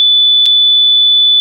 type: tone with dropouts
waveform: sine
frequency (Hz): 3482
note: A7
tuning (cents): -19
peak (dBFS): -5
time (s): 0-1.4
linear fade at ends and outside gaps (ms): 0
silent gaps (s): 0.457-0.462
effects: none

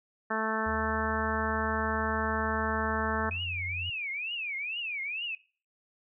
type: harmonic tone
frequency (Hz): 220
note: A3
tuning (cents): 0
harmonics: 1 / 2 / 3 / 4 / 5 / 6 / 7 / 8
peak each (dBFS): -36 / -36 / -36 / -36 / -36 / -36 / -36 / -36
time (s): 0.3-3.3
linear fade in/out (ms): 10
type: tone with pitch glide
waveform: sine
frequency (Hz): 77.78 to 88.83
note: D#2 to F2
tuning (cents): 0 to +30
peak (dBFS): -36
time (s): 0.66-3.9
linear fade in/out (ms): 5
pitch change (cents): +230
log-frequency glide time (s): 3.17-3.35
type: tone with vibrato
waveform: sine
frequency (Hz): 2482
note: D#7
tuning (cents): -5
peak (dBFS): -32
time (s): 3.31-5.35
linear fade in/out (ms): 2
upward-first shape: triangle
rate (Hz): 2.2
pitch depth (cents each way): 290
effects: noise-tail reverb RT60 0.4 s tail -21 dB re dry

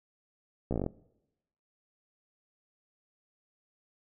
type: slowing click train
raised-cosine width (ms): 2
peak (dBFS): -18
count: 9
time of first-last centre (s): 0.71-0.864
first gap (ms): 15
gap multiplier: 1.07
effects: noise-tail reverb RT60 0.9 s tail -22 dB re dry

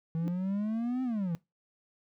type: exponential two-way sweep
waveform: triangle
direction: up then down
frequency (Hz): 160.8 to 262 to 160.8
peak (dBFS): -27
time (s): 0.15-1.35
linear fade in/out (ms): 0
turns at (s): 1.03
type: tone with exponential growth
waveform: sine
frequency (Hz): 293.7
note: D4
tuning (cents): 0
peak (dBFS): -31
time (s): 0.17-0.28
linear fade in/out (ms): 0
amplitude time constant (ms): 23
effects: noise-tail reverb RT60 0.2 s tail -21 dB re dry

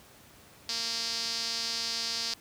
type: tone with band-pass filter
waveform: sawtooth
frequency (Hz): 230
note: A#3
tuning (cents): -23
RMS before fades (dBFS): -33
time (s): 0.69-2.34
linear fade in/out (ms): 2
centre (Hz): 4800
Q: 4.6
effects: pink hiss -55 dBFS RMS until 2.4 s + high-pass 60 Hz 12 dB/octave

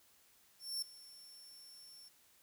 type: tone with ADSR envelope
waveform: sawtooth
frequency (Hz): 5420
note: E8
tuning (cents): +47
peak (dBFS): -33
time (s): 0.59-2.09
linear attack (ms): 230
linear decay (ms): 6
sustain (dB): -19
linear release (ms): 14
effects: white hiss -68 dBFS RMS until 2.42 s

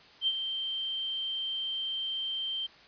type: tone with ADSR envelope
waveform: sine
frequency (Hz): 3136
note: G7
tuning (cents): 0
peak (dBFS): -23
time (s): 0.21-2.67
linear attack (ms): 62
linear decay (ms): 47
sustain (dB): -8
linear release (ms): 14
effects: white hiss -55 dBFS RMS until 2.87 s + resampled to 11025 Hz

